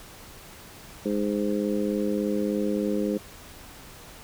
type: harmonic tone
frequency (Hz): 103.4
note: G#2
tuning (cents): -7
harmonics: 2 / 3 / 4 / 5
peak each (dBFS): -27 / -29 / -30 / -31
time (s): 1.05-3.18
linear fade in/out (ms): 10
effects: pink hiss -46 dBFS RMS until 4.23 s